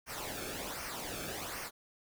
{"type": "noise with flanger", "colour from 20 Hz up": "pink", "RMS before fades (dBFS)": -41, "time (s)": [0.06, 1.71], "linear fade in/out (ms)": 50, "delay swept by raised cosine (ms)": [0.26, 1.04], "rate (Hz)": 1.3, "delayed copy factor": -0.65, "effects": []}